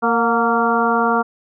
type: harmonic tone with a mistuned harmonic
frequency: 231 Hz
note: A#3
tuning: 16 cents flat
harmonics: 1 / 2 / 3 / 4 / 5 / 6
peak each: -21 / -21 / -21 / -21 / -21 / -21 dBFS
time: 0.02-1.23 s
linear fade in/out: 20 ms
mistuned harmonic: 3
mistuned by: +48 cents
effects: none